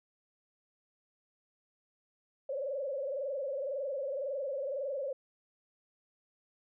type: tone with frequency modulation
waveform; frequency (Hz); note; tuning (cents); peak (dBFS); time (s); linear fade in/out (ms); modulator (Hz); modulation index
sine; 550; C#5; -14; -33; 2.49-5.13; 5; 21.9; 1.7
effects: none